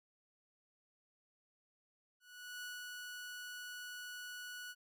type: tone with ADSR envelope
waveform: sawtooth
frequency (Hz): 1471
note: F#6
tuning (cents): -11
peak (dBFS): -40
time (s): 2.2-4.75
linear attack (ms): 430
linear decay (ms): 180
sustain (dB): -2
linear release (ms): 45
effects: none

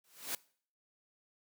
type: noise with exponential growth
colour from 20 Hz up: white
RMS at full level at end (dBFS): -34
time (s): 0.04-0.35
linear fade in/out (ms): 2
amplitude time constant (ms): 67
effects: noise-tail reverb RT60 0.5 s tail -22 dB re dry + high-pass 200 Hz 12 dB/octave

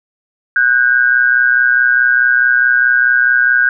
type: tone pair together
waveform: sine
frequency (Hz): 1480 / 1604.7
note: F#6 / G6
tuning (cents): 0 / +40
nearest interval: minor second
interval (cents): 140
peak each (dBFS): -11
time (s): 0.56-3.69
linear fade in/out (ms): 2
effects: none

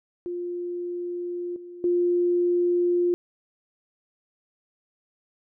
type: tone with level steps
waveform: sine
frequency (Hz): 351.6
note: F4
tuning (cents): +12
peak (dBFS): -28 / -38 / -19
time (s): 0.26-3.14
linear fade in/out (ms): 0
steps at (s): 1.56 / 1.84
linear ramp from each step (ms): 2
effects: none

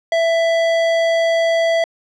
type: tone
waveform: square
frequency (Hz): 663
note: E5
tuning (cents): +10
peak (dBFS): -14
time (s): 0.12-1.84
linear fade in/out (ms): 2
effects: low-pass 4000 Hz 12 dB/octave

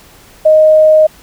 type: tone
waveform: sine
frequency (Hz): 622.3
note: D#5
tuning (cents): 0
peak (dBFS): -3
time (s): 0.45-1.07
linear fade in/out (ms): 10
effects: pink hiss -41 dBFS RMS until 1.22 s

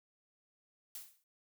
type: noise with exponential decay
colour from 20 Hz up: blue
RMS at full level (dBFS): -42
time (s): 0.95-1.24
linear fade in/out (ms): 2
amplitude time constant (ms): 62
effects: none

